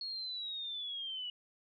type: linear sweep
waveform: sine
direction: down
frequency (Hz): 4341 to 2914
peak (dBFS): -38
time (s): 0.01-1.3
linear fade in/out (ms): 2
effects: none